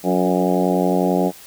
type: harmonic tone with a mistuned harmonic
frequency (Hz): 91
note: F#2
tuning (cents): -28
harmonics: 2 / 3 / 4 / 5 / 6 / 7 / 8 / 9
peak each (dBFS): -20 / -22 / -23 / -24 / -25 / -25 / -26 / -27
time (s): 0.03-1.32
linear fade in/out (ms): 50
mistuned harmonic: 3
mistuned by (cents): +39
effects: white hiss -42 dBFS RMS until 1.46 s